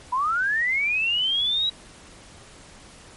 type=linear sweep; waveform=sine; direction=up; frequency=964 to 3899 Hz; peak=-20 dBFS; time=0.12-1.7 s; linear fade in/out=10 ms; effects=pink hiss -47 dBFS RMS until 3.16 s + MP3 48 kbps